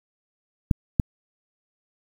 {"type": "clicks", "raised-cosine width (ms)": 5, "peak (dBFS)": -5, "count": 2, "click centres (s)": [0.712, 0.998], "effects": ["7-bit"]}